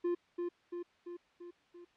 triangle tone with echo, 349.2 Hz, F4, in tune, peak -28 dBFS, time 0.04-0.15 s, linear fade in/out 10 ms, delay 340 ms, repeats 5, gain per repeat -4 dB, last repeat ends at 1.85 s, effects white hiss -68 dBFS RMS until 1.96 s + low-pass 3000 Hz 12 dB/octave

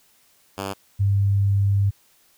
5% pulse / sine tone pair in turn, 98 / 99.54 Hz, G2 / G2, 0 / +27 cents, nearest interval unison, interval 27 cents, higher second, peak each -16 dBFS, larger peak neither, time 0.57-0.74 / 0.99-1.91 s, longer second, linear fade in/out 20 ms, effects white hiss -59 dBFS RMS until 2.37 s

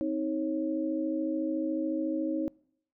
sine tone cluster, 260.9 / 314.8 / 546 Hz, C4 / D#4 / C#5, -5 / +20 / -26 cents, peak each -35 / -29 / -35 dBFS, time 0.01-2.48 s, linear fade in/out 0 ms, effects noise-tail reverb RT60 0.7 s tail -25 dB re dry

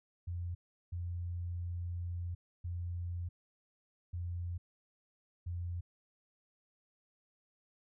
sine tone bursts at uneven times, 87.31 Hz, F2, in tune, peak -36 dBFS, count 5, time 0.27-0.55 / 0.92-2.35 / 2.64-3.29 / 4.13-4.58 / 5.46-5.81 s, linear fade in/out 10 ms, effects none

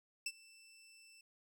20% pulse tone with ADSR envelope, 2661 Hz, E7, 16 cents sharp, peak -31 dBFS, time 0.26-1.21 s, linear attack 4 ms, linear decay 48 ms, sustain -24 dB, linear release 3 ms, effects none

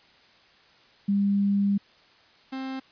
sine / 45% pulse tone pair in turn, 200.3 / 264.4 Hz, G3 / C4, +38 / +18 cents, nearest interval perfect fourth, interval 480 cents, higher second, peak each -20 / -31 dBFS, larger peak first, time 1.08-1.78 / 2.52-2.8 s, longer first, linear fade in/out 10 ms, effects white hiss -57 dBFS RMS until 2.91 s + resampled to 11025 Hz

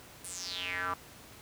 square tone with band-pass filter sweep, 90.6 Hz, F#2, 36 cents flat, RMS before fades -37 dBFS, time 0.24-0.94 s, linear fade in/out 5 ms, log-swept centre 10000 to 1100 Hz, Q 5.9, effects pink hiss -52 dBFS RMS until 1.41 s + high-pass 60 Hz 12 dB/octave

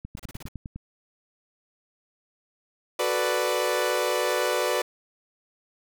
click train, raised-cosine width 5 ms, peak -23 dBFS, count 8, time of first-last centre 0.05-0.76 s, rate 9.86 Hz
pink noise bursts, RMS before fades -43 dBFS, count 6, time 0.17-0.485 s, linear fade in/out 2 ms, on 25 ms, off 33 ms
sawtooth chord, B minor seventh, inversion second, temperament equal, 370 / 440 / 493.9 / 587.3 Hz, F#4 / A4 / B4 / D5, 0 / 0 / 0 / 0 cents, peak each -26 / -28 / -23 / -24 dBFS, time 2.99-4.82 s, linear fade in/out 5 ms
effects none

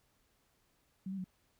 sine tone with pitch steps, 189.6 / 194.5 / 184.6 Hz, F#3 / G3 / F#3, +43 / -13 / -4 cents, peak -37 dBFS, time 1.06-1.243 s, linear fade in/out 5 ms, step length 61 ms, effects pink hiss -74 dBFS RMS until 1.59 s

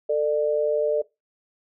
sine tone pair together, 445.4 / 597 Hz, A4 / D5, +21 / +28 cents, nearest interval perfect fourth, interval 507 cents, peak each -22 dBFS, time 0.09-1.02 s, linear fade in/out 10 ms, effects noise-tail reverb RT60 0.2 s tail -19 dB re dry

